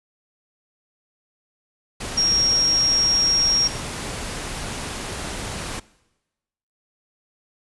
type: tone in noise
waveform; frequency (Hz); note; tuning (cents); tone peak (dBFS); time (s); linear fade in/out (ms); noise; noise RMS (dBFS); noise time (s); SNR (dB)
sine; 5588; F8; 0; -16; 2.17-3.68; 10; pink; -30; 2-5.8; +11
effects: noise-tail reverb RT60 1.0 s tail -21 dB re dry + resampled to 24000 Hz